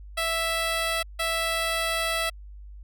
10% pulse tone pair in turn, 659.3 / 659.3 Hz, E5 / E5, 0 / 0 cents, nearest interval unison, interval 0 cents, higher neither, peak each -16 dBFS, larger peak neither, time 0.17-1.03 / 1.19-2.3 s, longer second, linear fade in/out 10 ms, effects added 50 Hz sine -40 dBFS peak until 2.83 s

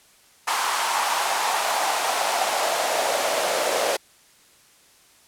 pink noise with high-pass filter sweep, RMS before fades -23 dBFS, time 0.47-3.97 s, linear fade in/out 10 ms, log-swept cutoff 980 to 550 Hz, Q 3.3, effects white hiss -55 dBFS RMS until 5.27 s + low-pass 11000 Hz 12 dB/octave

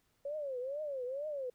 sine tone with vibrato, 550 Hz, C#5, 14 cents flat, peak -36 dBFS, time 0.25-1.5 s, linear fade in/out 5 ms, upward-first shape triangle, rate 2.2 Hz, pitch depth 220 cents each way, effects pink hiss -75 dBFS RMS until 1.54 s

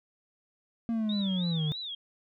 triangle linear sweep, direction down, 233.1 to 146.83 Hz, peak -25 dBFS, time 0.89-1.72 s, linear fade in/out 0 ms
sine tone with vibrato, 3589 Hz, A7, 34 cents sharp, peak -35 dBFS, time 1.09-1.95 s, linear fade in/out 5 ms, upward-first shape sine, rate 3.2 Hz, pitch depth 180 cents each way
effects none

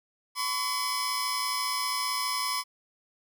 sawtooth tone cluster, 1017 / 1129 / 5120 Hz, C6 / C#6 / D#8, -50 / +31 / +49 cents, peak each -29 dBFS, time 0.35-2.64 s, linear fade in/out 50 ms, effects none

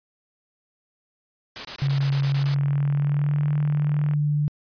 white noise bursts, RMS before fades -32 dBFS, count 9, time 1.56-2.544 s, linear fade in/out 0 ms, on 88 ms, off 24 ms
sine tone with pitch glide, 138.59 to 147.68 Hz, C#3 to D3, 0 to +10 cents, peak -19 dBFS, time 1.82-4.48 s, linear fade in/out 0 ms, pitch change +110 cents, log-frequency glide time 2.27-3.62 s
click train, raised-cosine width 0.5 ms, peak -24 dBFS, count 95, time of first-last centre 1.86-4.136 s, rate 41.3 Hz
effects resampled to 11025 Hz

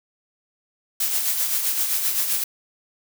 blue noise with tremolo, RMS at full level -21 dBFS, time 1-2.44 s, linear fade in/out 5 ms, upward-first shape sine, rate 7.7 Hz, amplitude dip 45%, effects none

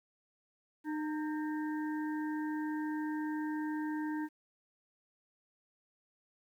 harmonic tone with a mistuned harmonic, 305.7 Hz, D#4, 30 cents flat, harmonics 1 / 3 / 5 / 6, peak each -34 / -44 / -48 / -50 dBFS, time 0.84-4.29 s, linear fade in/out 50 ms, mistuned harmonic 5, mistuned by +61 cents, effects 11-bit

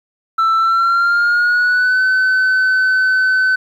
sine tone with pitch glide, 1329 to 1517.8 Hz, E6 to F#6, +14 to +44 cents, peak -8 dBFS, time 0.38-3.56 s, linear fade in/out 10 ms, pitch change +230 cents, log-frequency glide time 0.57-2.02 s, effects tanh soft clip ceiling -10 dBFS + 8-bit

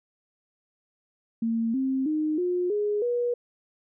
sine tone with pitch steps, 228 / 264.9 / 307.9 / 357.8 / 415.7 / 483.1 Hz, A#3 / C4 / D#4 / F4 / G#4 / B4, -38 / +22 / -18 / +42 / +2 / -38 cents, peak -23 dBFS, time 1.42-3.34 s, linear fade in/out 5 ms, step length 320 ms, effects none

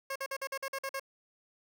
15% pulse tone bursts, 542 Hz, C#5, 39 cents flat, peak -28 dBFS, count 9, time 0.1-0.997 s, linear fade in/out 5 ms, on 57 ms, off 48 ms, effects none

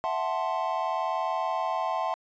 triangle chord, F# half-diminished seventh, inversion third, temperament equal, 659.3 / 740 / 880 / 1046.5 Hz, E5 / F#5 / A5 / C6, 0 / 0 / 0 / 0 cents, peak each -30 dBFS, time 0.04-2.14 s, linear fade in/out 0 ms, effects resampled to 16000 Hz

